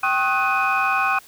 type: tone cluster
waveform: sine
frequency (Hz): 778 / 1085 / 1260 / 1488 / 2500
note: G5 / C#6 / D#6 / F#6 / D#7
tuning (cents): -13 / -37 / +21 / +9 / +8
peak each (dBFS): -23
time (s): 0.03-1.19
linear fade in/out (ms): 5
effects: tanh soft clip ceiling -10 dBFS + white hiss -48 dBFS RMS until 1.27 s